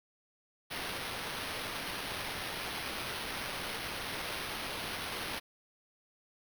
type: noise with sample-and-hold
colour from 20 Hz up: white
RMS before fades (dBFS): -39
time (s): 0.7-5.4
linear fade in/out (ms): 20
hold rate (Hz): 7350
effects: none